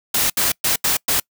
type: noise bursts at uneven times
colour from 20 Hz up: white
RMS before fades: -18 dBFS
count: 5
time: 0.14-0.3 / 0.37-0.52 / 0.64-0.76 / 0.84-0.97 / 1.08-1.2 s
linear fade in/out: 5 ms
effects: noise-tail reverb RT60 0.1 s tail -26 dB re dry